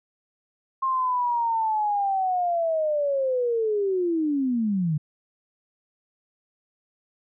sine linear sweep, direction down, 1068 to 144.8 Hz, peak -21 dBFS, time 0.82-4.98 s, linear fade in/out 10 ms, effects none

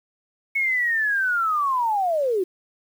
sine linear sweep, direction down, 2210 to 349.2 Hz, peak -19 dBFS, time 0.55-2.44 s, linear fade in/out 10 ms, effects 8-bit

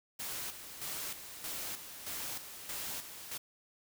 white noise with tremolo, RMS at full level -40 dBFS, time 0.19-3.38 s, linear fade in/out 10 ms, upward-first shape square, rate 1.6 Hz, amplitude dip 60%, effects none

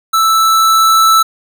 square tone with level ramp, 1318.5 Hz, E6, in tune, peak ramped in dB -9 to -6 dBFS, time 0.13-1.23 s, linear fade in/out 10 ms, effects none

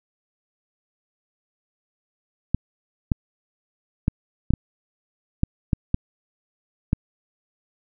clicks, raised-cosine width 5 ms, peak -6 dBFS, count 9, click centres 2.546 / 3.118 / 4.081 / 4.506 / 4.537 / 5.434 / 5.732 / 5.944 / 6.931 s, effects none

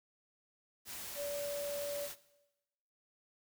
sine tone in noise, 575 Hz, D5, 37 cents flat, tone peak -37 dBFS, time 1.15-2.09 s, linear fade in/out 50 ms, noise white, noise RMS -45 dBFS, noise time 0.85-2.16 s, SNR +5 dB, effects noise-tail reverb RT60 1.0 s tail -18 dB re dry

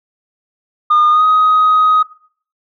sine tone with pitch glide, 1217 to 1255.6 Hz, D#6 to D#6, -39 to +15 cents, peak -6 dBFS, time 0.9-2.03 s, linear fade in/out 10 ms, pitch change +54 cents, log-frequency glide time 1.1-1.24 s, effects noise-tail reverb RT60 0.5 s tail -18 dB re dry + tanh soft clip ceiling -5 dBFS

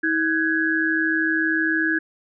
sine tone cluster, 322.5 / 1512 / 1665 Hz, E4 / F#6 / G#6, -38 / +37 / +4 cents, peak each -23 / -26 / -21 dBFS, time 0.03-1.99 s, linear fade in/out 10 ms, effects none

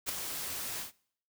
white noise with ADSR envelope, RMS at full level -31 dBFS, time 0.06-0.92 s, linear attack 32 ms, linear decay 6 ms, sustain -7 dB, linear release 120 ms, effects noise-tail reverb RT60 0.6 s tail -23 dB re dry

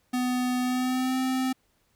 square tone with pitch glide, 250 to 259.4 Hz, B3 to C4, +21 to -15 cents, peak -25 dBFS, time 0.13-1.53 s, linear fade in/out 10 ms, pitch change +64 cents, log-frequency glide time 0.61-1.17 s, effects pink hiss -69 dBFS RMS until 1.95 s

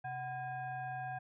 sine tone with frequency modulation, 745 Hz, F#5, 12 cents sharp, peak -38 dBFS, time 0.04-1.19 s, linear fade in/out 10 ms, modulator 875 Hz, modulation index 0.86, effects none

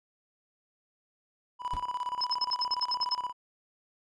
triangle tone with tremolo, 987.8 Hz, B5, in tune, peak -27 dBFS, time 1.59-3.33 s, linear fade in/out 50 ms, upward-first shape square, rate 17 Hz, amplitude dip 75%
brown noise with exponential decay, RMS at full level -33 dBFS, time 1.73-1.87 s, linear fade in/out 5 ms, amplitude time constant 30 ms
sine tone bursts, 5170 Hz, E8, 34 cents flat, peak -26 dBFS, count 10, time 2.21-3.147 s, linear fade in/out 5 ms, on 37 ms, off 63 ms
effects resampled to 24000 Hz

